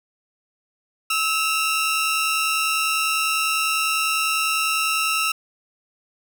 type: tone pair together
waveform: sawtooth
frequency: 1300 / 2750 Hz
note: E6 / F7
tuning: -24 / -27 cents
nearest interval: octave + minor second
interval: 1297 cents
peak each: -19 dBFS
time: 1.1-5.32 s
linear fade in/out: 5 ms
effects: none